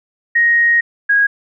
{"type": "tone pair in turn", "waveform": "sine", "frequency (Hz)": [1874, 1645.1], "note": ["A#6", "G#6"], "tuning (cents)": [9, -17], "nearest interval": "major second", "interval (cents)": 226, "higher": "first", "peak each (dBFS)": -9, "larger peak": "neither", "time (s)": [[0.35, 0.81], [1.09, 1.27]], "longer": "first", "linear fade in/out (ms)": 10, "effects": []}